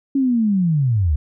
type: linear sweep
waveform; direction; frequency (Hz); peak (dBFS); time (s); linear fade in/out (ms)
sine; down; 279.1 to 66.9; -14; 0.15-1.16; 5
effects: none